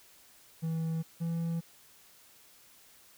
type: tone pair in turn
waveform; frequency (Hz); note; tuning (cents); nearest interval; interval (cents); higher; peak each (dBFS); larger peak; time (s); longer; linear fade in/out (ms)
triangle; 162.4 / 166.68; E3 / E3; -26 / +19; unison; 45; second; -28; neither; 0.62-1.03 / 1.2-1.61; neither; 20
effects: white hiss -59 dBFS RMS until 3.17 s